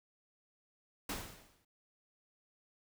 pink noise with exponential decay, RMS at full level -37 dBFS, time 1.09-1.65 s, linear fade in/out 5 ms, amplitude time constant 120 ms, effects none

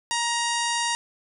harmonic tone with a mistuned harmonic, 941 Hz, A#5, 16 cents sharp, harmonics 1 / 2 / 3 / 4 / 5 / 6 / 7 / 8 / 9 / 10, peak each -27 / -30 / -32 / -33 / -34 / -35 / -35 / -36 / -37 / -37 dBFS, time 0.11-0.95 s, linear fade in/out 0 ms, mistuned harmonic 8, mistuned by -79 cents, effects none

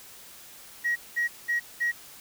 sine tone bursts, 1900 Hz, A#6, 33 cents sharp, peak -22 dBFS, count 4, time 0.84-1.92 s, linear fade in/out 20 ms, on 120 ms, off 200 ms, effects tanh soft clip ceiling -19 dBFS + white hiss -48 dBFS RMS until 2.2 s

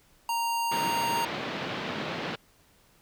square tone, 930 Hz, A#5, 4 cents flat, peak -27 dBFS, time 0.29-1.25 s, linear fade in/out 2 ms
pink band-pass noise, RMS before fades -34 dBFS, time 0.71-2.36 s, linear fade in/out 10 ms, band 140 to 3900 Hz, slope 24 dB/octave
effects pink hiss -62 dBFS RMS until 3.01 s

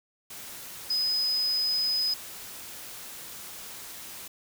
sine tone in noise, 5030 Hz, D#8, 18 cents sharp, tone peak -24 dBFS, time 0.9-2.14 s, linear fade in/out 5 ms, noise white, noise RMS -42 dBFS, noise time 0.3-4.28 s, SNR +15 dB, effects none

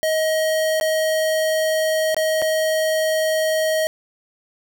square tone with dropouts, 631 Hz, D#5, 24 cents sharp, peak -18 dBFS, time 0.03-3.87 s, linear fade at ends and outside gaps 0 ms, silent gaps 0.8-0.811 / 2.145-2.166 / 2.418-2.423 s, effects none

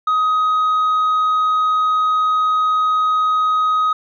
sine tone with tanh clipping, 1258 Hz, D#6, 19 cents sharp, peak -14 dBFS, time 0.07-3.93 s, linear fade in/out 5 ms, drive 2 dB, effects none

